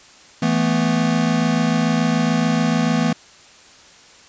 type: chord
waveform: square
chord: E suspended fourth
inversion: none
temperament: equal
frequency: 164.81 / 220 / 246.9 Hz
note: E3 / A3 / B3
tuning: 0 / 0 / 0 cents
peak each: -21 dBFS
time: 0.42-3.13 s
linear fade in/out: 5 ms
effects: white hiss -46 dBFS RMS until 4.28 s + resampled to 16000 Hz